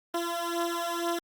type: beating tone pair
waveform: 15% pulse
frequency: 340 / 342.1 Hz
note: F4 / F4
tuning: -46 / -36 cents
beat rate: 2.1 Hz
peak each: -26 / -25 dBFS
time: 0.14-1.19 s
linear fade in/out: 5 ms
effects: Opus 32 kbps